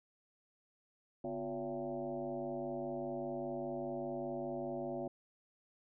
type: tone with frequency modulation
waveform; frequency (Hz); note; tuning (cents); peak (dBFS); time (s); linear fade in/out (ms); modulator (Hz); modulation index
sine; 461.9; A#4; -16; -37; 1.24-5.08; 5; 105; 2.5
effects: none